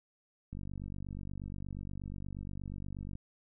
click train, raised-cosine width 5 ms, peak -30 dBFS, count 128, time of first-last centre 0.53-3.154 s, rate 48.4 Hz, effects none

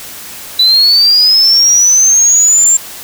sine linear sweep, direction up, 3948 to 7380 Hz, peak -3 dBFS, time 0.59-2.77 s, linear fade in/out 5 ms, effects tanh soft clip ceiling -1 dBFS + white hiss -28 dBFS RMS until 3.03 s

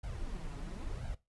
brown noise with flanger, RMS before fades -40 dBFS, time 0.03-1.15 s, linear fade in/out 10 ms, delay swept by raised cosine 1.3 to 7.1 ms, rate 0.97 Hz, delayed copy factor +0.7, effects noise-tail reverb RT60 0.2 s tail -17 dB re dry + resampled to 24000 Hz

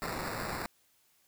blue noise with sample-and-hold, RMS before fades -37 dBFS, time 0.02-0.66 s, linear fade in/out 0 ms, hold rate 3150 Hz, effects white hiss -69 dBFS RMS until 1.27 s

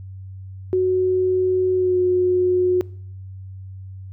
sine tone with pitch glide, 370 to 363.4 Hz, F#4 to F#4, 0 to -31 cents, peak -15 dBFS, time 0.73-2.81 s, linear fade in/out 0 ms, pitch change -31 cents, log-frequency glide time 1.75-1.98 s, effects noise-tail reverb RT60 0.6 s tail -23 dB re dry + added 95 Hz sine -33 dBFS peak until 4.12 s

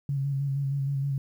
sine tone with vibrato, 138.59 Hz, C#3, in tune, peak -25 dBFS, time 0.09-1.18 s, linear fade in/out 2 ms, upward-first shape square, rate 6.4 Hz, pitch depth 27 cents each way, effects 10-bit

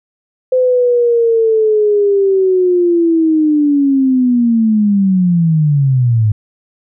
sine linear sweep, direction down, 514 to 103.83 Hz, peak -8 dBFS, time 0.52-6.32 s, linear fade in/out 5 ms, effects none

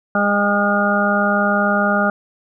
harmonic tone with a mistuned harmonic, 204.1 Hz, G#3, 30 cents flat, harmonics 1 / 2 / 3 / 4 / 6 / 7, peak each -19 / -28 / -20 / -23 / -22 / -19 dBFS, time 0.15-2.1 s, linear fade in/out 2 ms, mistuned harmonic 4, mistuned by -18 cents, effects none

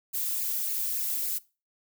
violet noise with flanger, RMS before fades -30 dBFS, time 0.13-1.39 s, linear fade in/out 20 ms, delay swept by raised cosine 0.42 to 2.62 ms, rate 3.5 Hz, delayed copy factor +0.75, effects noise-tail reverb RT60 0.3 s tail -20 dB re dry

